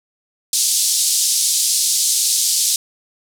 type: band-pass noise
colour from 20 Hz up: white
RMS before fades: -17 dBFS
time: 0.53-2.76 s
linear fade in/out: 2 ms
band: 4100 to 10000 Hz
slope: 24 dB/octave
effects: none